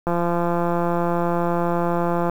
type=click train; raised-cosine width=1 ms; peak=-9 dBFS; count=384; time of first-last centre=0.07-2.297 s; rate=172 Hz; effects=7-bit